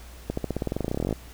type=accelerating click train; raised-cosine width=2 ms; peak=-13 dBFS; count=22; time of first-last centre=0.3-1.127 s; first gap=74 ms; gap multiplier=0.93; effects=added 60 Hz sine -43 dBFS peak until 1.33 s + pink hiss -49 dBFS RMS until 1.33 s